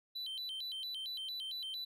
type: tone with vibrato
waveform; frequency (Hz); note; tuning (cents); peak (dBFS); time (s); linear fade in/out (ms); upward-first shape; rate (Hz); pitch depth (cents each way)
triangle; 3520; A7; 0; -38; 0.15-1.85; 10; square; 4.4; 210
effects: none